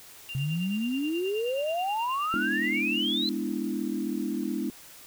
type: tone with tremolo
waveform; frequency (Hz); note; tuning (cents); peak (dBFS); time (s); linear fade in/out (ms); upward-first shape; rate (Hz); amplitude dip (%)
sine; 2786; F7; -5; -34; 0.29-2.82; 0; sine; 9.4; 80
type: exponential sweep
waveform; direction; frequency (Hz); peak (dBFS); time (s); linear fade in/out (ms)
sine; up; 130.81 to 4135; -26; 0.35-3.29; 0
type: chord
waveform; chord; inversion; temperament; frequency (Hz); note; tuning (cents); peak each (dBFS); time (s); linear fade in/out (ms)
sine; E dominant seventh; first; equal; 207.7 / 246.9 / 293.7 / 329.6; G#3 / B3 / D4 / E4; 0 / 0 / 0 / 0; -33; 2.34-4.7; 0
effects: tanh soft clip ceiling -12 dBFS + white hiss -49 dBFS RMS until 5.06 s